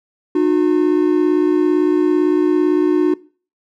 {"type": "tone pair together", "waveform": "triangle", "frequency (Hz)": [303.6, 361.4], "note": ["D#4", "F#4"], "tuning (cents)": [-42, -41], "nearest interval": "minor third", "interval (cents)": 301, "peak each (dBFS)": -13, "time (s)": [0.35, 3.14], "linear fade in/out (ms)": 5, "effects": ["noise-tail reverb RT60 0.4 s tail -21 dB re dry"]}